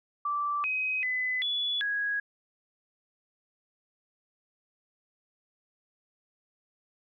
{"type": "tone with pitch steps", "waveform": "sine", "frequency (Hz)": [1167, 2525, 2012, 3420, 1657], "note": ["D6", "D#7", "B6", "A7", "G#6"], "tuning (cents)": [-11, 25, 32, -50, -4], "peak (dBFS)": -27, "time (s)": [0.25, 2.2], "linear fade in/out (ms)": 5, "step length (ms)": 390, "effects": []}